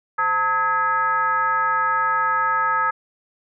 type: tone with frequency modulation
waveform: sine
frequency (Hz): 1279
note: D#6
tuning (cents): +47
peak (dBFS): -17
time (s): 0.18-2.91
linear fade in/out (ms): 10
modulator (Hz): 380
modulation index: 1
effects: none